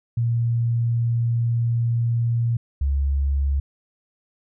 sine tone pair in turn, 117.3 / 69.45 Hz, A#2 / C#2, +11 / +4 cents, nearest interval major sixth, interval 907 cents, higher first, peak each -18 dBFS, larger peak neither, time 0.17-2.57 / 2.81-3.6 s, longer first, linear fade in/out 5 ms, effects none

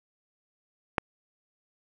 click, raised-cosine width 0.5 ms, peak -8 dBFS, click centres 0.982 s, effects none

